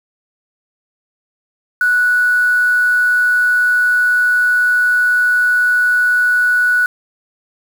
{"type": "tone with quantisation", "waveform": "sine", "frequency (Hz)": 1474, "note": "F#6", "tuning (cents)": -7, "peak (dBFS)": -10, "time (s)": [1.81, 6.86], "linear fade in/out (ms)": 2, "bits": 5, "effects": []}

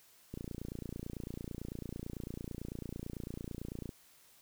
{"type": "click train", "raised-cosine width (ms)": 3, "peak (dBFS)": -28, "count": 104, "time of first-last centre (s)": [0.34, 3.892], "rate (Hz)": 29, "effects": ["white hiss -63 dBFS RMS until 4.41 s"]}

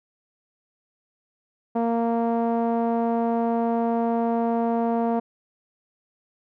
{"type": "tone with low-pass filter", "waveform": "sawtooth", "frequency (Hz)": 231.7, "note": "A#3", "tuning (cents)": -10, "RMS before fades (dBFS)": -23, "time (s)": [1.75, 5.2], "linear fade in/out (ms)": 10, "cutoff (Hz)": 780, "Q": 2.3, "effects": []}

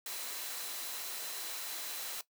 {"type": "tone in noise", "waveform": "sine", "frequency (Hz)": 4034, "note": "B7", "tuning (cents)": 36, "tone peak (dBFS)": -49, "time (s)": [0.06, 2.21], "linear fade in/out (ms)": 2, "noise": "white", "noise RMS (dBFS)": -41, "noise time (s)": [0.06, 2.21], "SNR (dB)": -11, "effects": ["noise-tail reverb RT60 0.1 s tail -17 dB re dry", "high-pass 400 Hz 12 dB/octave"]}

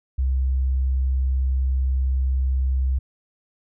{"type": "tone", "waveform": "sine", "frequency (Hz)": 65.41, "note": "C2", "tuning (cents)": 0, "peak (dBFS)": -18, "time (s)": [0.18, 2.99], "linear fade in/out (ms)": 10, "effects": []}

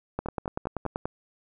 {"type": "two click trains", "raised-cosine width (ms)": 1, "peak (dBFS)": [-15, -19], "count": [10, 4], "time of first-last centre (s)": [[0.19, 1.055], [0.26, 0.853]], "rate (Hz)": [10.4, 5.06], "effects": []}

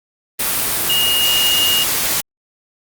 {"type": "tone in noise", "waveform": "sine", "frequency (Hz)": 2857, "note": "F7", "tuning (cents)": 39, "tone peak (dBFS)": -14, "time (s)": [0.89, 1.84], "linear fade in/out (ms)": 10, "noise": "white", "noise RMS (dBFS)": -18, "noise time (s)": [0.39, 2.21], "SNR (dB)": 1, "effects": ["Opus 32 kbps"]}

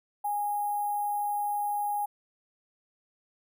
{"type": "tone with sample-and-hold", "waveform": "sine", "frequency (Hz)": 824, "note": "G#5", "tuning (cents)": -14, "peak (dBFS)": -27, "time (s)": [0.24, 2.06], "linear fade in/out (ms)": 10, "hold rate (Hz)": 11025, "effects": []}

